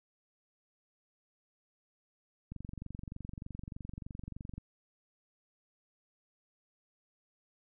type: click train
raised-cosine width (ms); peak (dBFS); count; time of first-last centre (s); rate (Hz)
5; -30; 49; 2.52-4.58; 23.3
effects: none